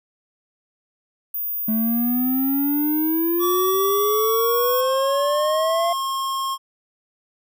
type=tone; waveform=sine; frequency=14910 Hz; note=A#9; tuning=1 cent flat; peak=-23 dBFS; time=1.34-4.81 s; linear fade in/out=5 ms
type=exponential sweep; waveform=triangle; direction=up; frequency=216.6 to 693 Hz; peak=-17 dBFS; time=1.68-5.93 s; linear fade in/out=5 ms
type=tone with pitch glide; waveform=square; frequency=1146 to 1075.4 Hz; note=D6 to C6; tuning=-43 to +47 cents; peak=-23 dBFS; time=3.39-6.58 s; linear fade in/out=50 ms; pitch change=-110 cents; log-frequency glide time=4.06-4.96 s
effects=none